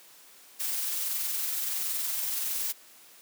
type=noise with amplitude modulation; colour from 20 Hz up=blue; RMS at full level=-30 dBFS; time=0.59-2.73 s; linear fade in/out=20 ms; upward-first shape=sine; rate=21.4 Hz; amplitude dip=25%; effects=white hiss -54 dBFS RMS until 3.21 s + high-pass 200 Hz 12 dB/octave